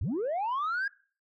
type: linear sweep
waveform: sine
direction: up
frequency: 61.6 to 1661.2 Hz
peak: -26 dBFS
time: 0.01-0.88 s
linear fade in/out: 5 ms
effects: noise-tail reverb RT60 0.4 s tail -21 dB re dry + tanh soft clip ceiling -26 dBFS